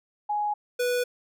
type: tone pair in turn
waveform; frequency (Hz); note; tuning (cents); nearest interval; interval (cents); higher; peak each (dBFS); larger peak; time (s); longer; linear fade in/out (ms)
sine / square; 834 / 491.5; G#5 / B4; +7 / -8; major sixth; 915; first; -24; neither; 0.29-0.54 / 0.79-1.04; neither; 10
effects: none